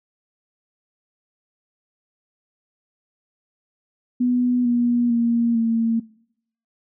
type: tone with pitch steps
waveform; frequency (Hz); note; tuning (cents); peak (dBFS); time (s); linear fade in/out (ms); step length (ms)
sine; 246.9 / 240.4 / 234.1 / 228; B3 / B3 / A#3 / A#3; 0 / -46 / +8 / -38; -16; 4.2-6; 10; 450
effects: noise-tail reverb RT60 0.7 s tail -22 dB re dry